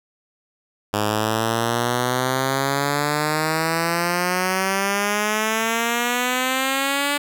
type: exponential sweep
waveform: 5% pulse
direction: up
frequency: 103.4 to 290 Hz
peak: -8 dBFS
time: 0.93-7.18 s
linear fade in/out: 10 ms
effects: none